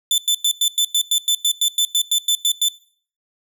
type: tone bursts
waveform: sawtooth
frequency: 3519 Hz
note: A7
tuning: in tune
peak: -11 dBFS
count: 16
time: 0.11-2.685 s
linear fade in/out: 2 ms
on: 70 ms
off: 97 ms
effects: noise-tail reverb RT60 0.5 s tail -21 dB re dry